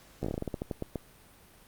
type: slowing click train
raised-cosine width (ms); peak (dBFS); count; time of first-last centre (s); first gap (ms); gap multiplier
2; -19; 14; 0.23-0.957; 15; 1.2
effects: pink hiss -57 dBFS RMS until 1.67 s + Opus 48 kbps